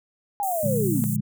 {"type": "linear sweep", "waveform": "sine", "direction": "down", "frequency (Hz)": [830.6, 207.7], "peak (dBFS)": -23, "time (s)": [0.4, 1.04], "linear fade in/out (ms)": 0}
{"type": "high-pass noise", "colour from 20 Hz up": "white", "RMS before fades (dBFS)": -33, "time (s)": [0.43, 1.16], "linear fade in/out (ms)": 0, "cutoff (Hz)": 7200, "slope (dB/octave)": 48}
{"type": "chord", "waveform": "sine", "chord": "Bb dominant seventh", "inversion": "none", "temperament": "equal with one note detuned", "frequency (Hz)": [116.54, 146.83, 174.61, 208.3], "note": ["Bb2", "D3", "F3", "Ab3"], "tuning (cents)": [0, 0, 0, 5], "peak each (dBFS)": [-28, -27, -32, -26], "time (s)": [0.63, 1.21], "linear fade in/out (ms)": 10}
{"effects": []}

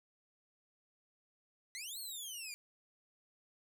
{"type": "exponential two-way sweep", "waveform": "15% pulse", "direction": "up then down", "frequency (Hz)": [1975.5, 4414, 2348], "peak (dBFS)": -36, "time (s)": [1.75, 2.54], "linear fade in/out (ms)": 0, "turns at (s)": 1.99, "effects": []}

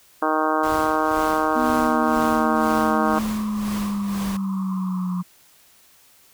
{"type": "harmonic tone", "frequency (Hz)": 156, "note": "D#3", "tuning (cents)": 5, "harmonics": [2, 3, 4, 5, 6, 7, 8, 9, 10], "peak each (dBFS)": [-25, -28, -26, -26, -27, -25, -27, -32, -33], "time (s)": [0.22, 3.19], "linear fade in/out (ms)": 5}
{"type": "noise with tremolo", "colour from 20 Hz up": "pink", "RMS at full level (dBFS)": -33, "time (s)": [0.63, 4.37], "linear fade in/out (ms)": 5, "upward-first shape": "sine", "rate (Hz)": 2, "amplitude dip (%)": 70}
{"type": "linear sweep", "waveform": "sine", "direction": "down", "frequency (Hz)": [247.4, 179.2], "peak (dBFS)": -22, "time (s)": [1.55, 5.23], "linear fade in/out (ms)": 20}
{"type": "band-pass noise", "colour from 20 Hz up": "pink", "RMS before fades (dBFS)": -39, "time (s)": [3.12, 5.22], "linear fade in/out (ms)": 10, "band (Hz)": [980, 1200], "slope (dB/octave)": 96}
{"effects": ["white hiss -54 dBFS RMS until 6.33 s"]}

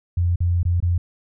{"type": "tone with dropouts", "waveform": "sine", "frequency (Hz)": 87.31, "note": "F2", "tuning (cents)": 0, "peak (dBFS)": -16, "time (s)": [0.17, 0.98], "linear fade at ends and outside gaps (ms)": 5, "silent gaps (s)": [[0.359, 0.404], [0.631, 0.652], [0.803, 0.825]], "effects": []}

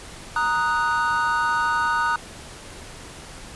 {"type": "chord", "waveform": "triangle", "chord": "D# minor", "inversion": "second", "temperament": "equal", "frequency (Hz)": [932.3, 1244.5, 1480], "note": ["A#5", "D#6", "F#6"], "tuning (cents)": [0, 0, 0], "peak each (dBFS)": -22, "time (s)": [0.36, 2.16], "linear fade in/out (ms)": 2, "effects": ["pink hiss -40 dBFS RMS until 3.55 s", "resampled to 24000 Hz"]}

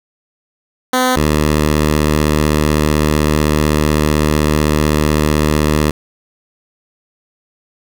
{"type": "tone pair in turn", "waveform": "10% pulse", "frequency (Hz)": [254.6, 75.83], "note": ["C4", "D#2"], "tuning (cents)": [-47, -44], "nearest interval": "octave + major sixth", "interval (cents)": 2097, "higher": "first", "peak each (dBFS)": -3, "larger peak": "neither", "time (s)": [[0.93, 1.16], [1.16, 5.91]], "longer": "second", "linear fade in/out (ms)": 5, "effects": []}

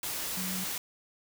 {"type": "tone in noise", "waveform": "sine", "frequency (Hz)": 186, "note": "F#3", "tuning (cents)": 9, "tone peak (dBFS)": -36, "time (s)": [0.37, 0.64], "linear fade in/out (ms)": 2, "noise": "white", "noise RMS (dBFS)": -35, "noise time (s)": [0.03, 0.78], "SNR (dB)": -4, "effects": []}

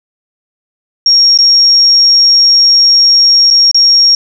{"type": "tone with dropouts", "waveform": "sine", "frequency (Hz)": 5570, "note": "F8", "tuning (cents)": -5, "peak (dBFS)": -3, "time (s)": [1.06, 4.15], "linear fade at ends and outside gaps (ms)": 2, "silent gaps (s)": [[1.376, 1.387], [3.504, 3.509], [3.714, 3.745]], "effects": []}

